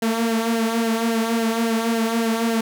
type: tone with flanger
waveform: sawtooth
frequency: 227.7 Hz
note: A#3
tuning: 40 cents flat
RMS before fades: -21 dBFS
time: 0.02-2.61 s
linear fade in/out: 5 ms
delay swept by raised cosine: 0.82 to 4.02 ms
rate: 3.6 Hz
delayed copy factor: -0.65
effects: none